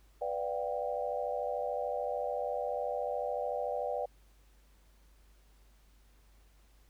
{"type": "chord", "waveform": "sine", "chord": "G dominant seventh", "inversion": "first", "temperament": "equal with one note detuned", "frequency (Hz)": [493.9, 587.3, 710.3, 784], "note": ["B4", "D5", "F5", "G5"], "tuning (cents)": [0, 0, 29, 0], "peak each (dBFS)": [-37, -36, -39, -39], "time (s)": [0.21, 4.06], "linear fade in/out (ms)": 10, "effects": ["added 50 Hz sine -60 dBFS peak until 6.89 s", "pink hiss -69 dBFS RMS until 6.89 s"]}